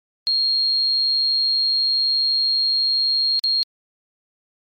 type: tone with dropouts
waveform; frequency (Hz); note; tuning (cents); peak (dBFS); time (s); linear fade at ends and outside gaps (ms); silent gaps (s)
sine; 4247; C8; +25; -16; 0.27-3.63; 0; 3.393-3.439
effects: MP3 64 kbps